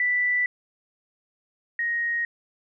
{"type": "tone pair in turn", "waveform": "sine", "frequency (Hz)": [1975.5, 1874.6], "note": ["B6", "A#6"], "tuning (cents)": [0, 9], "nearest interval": "minor second", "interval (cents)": 91, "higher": "first", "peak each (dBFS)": [-20, -23], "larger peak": "first", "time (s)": [[0, 0.46], [1.79, 2.25]], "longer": "neither", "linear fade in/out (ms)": 2, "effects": []}